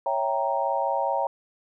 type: chord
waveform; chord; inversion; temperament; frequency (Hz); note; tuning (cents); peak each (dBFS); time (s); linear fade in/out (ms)
sine; C# diminished seventh; none; equal; 554.4 / 659.3 / 784 / 932.3; C#5 / E5 / G5 / Bb5; 0 / 0 / 0 / 0; -28 / -30 / -28 / -27; 0.06-1.27; 2
effects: none